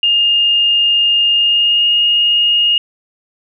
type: tone with pitch glide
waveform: sine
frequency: 2827 to 2853 Hz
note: F7 to F7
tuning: +20 to +36 cents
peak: -9 dBFS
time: 0.03-2.78 s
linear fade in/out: 2 ms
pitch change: +16 cents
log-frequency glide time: 1.33-1.93 s
effects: none